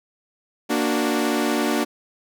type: chord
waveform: sawtooth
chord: Bb augmented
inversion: none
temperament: equal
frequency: 233.1 / 293.7 / 370 Hz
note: Bb3 / D4 / F#4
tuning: 0 / 0 / 0 cents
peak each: -20 / -19 / -22 dBFS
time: 0.69-1.85 s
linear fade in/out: 20 ms
effects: none